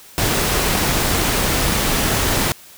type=noise; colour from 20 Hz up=pink; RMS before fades=-18 dBFS; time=0.18-2.52 s; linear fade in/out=0 ms; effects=white hiss -43 dBFS RMS until 2.77 s